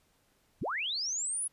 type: linear sweep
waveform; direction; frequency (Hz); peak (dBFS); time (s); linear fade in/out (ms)
sine; up; 34.65 to 10548; -31; 0.61-1.48; 10
effects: pink hiss -70 dBFS RMS until 1.52 s + resampled to 32000 Hz